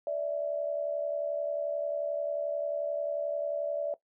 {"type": "tone pair together", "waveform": "sine", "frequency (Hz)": [582, 653.3], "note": ["D5", "E5"], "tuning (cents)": [-16, -16], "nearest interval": "major second", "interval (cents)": 200, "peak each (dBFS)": [-30, -34], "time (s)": [0.07, 3.94], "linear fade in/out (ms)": 2, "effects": ["noise-tail reverb RT60 0.1 s tail -17 dB re dry"]}